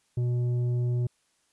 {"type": "tone with tanh clipping", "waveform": "sine", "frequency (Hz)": 122.1, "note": "B2", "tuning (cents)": -19, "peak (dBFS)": -25, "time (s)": [0.17, 1.07], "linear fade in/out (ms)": 5, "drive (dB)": 7, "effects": ["white hiss -70 dBFS RMS until 1.52 s", "resampled to 24000 Hz"]}